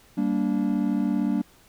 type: chord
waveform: triangle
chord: G minor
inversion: none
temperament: equal with one note detuned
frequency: 196 / 233.1 / 289.5 Hz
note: G3 / Bb3 / D4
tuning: 0 / 0 / -25 cents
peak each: -24 dBFS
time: 0.17-1.42 s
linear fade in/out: 10 ms
effects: pink hiss -56 dBFS RMS until 1.68 s